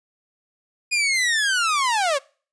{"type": "linear sweep", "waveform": "sawtooth", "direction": "down", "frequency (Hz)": [2470, 523.3], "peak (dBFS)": -15, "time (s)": [0.91, 2.19], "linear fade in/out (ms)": 20, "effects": ["noise-tail reverb RT60 0.4 s tail -24 dB re dry", "resampled to 22050 Hz"]}